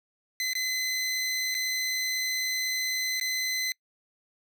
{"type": "tone with dropouts", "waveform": "20% pulse", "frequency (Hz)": 2034, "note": "C7", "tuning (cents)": -50, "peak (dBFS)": -22, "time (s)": [0.4, 3.72], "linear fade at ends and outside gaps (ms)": 1, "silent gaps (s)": [[0.533, 0.552], [1.544, 1.549], [3.199, 3.211]], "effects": ["noise-tail reverb RT60 0.1 s tail -26 dB re dry"]}